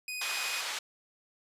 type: tone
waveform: sawtooth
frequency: 2492 Hz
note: D#7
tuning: 2 cents sharp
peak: -32 dBFS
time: 0.08-0.61 s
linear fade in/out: 2 ms
type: band-pass noise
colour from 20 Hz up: white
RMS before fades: -36 dBFS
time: 0.21-0.79 s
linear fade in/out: 5 ms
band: 810 to 4600 Hz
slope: 12 dB/octave
effects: resampled to 32000 Hz